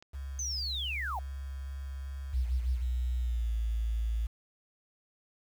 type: click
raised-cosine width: 0.2 ms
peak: -34 dBFS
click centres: 0.025 s
type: tone with vibrato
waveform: sine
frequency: 68 Hz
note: C#2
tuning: 33 cents flat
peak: -36 dBFS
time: 0.13-2.84 s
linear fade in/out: 20 ms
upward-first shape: square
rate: 2.6 Hz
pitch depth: 8 cents each way
type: linear sweep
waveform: sine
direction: down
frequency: 6300 to 698.5 Hz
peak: -33 dBFS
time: 0.39-1.19 s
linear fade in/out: 2 ms
type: tone with pitch glide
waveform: sine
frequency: 61.74 to 55.97 Hz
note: B1 to A1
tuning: 0 to +30 cents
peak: -28 dBFS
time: 2.33-4.27 s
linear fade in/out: 10 ms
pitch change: -170 cents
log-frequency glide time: 3.18-3.53 s
effects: 9-bit